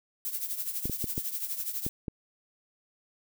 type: noise with tremolo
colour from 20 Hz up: violet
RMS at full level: -31 dBFS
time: 0.25-1.89 s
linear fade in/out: 0 ms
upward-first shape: triangle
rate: 12 Hz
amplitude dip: 75%
type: clicks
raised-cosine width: 3 ms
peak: -20 dBFS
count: 6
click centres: 0.856 / 0.897 / 1.042 / 1.179 / 1.865 / 2.082 s
effects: none